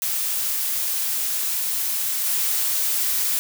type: noise with level steps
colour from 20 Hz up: blue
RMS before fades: -24 / -22 dBFS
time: 0.02-3.39 s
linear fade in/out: 0 ms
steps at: 2.24 s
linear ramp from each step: 20 ms
effects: none